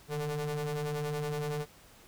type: ring-modulated tone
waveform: 45% pulse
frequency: 146.83 Hz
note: D3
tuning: in tune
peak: -29 dBFS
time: 0.08-1.66 s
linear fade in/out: 50 ms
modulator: 299 Hz
effects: pink hiss -57 dBFS RMS until 2.07 s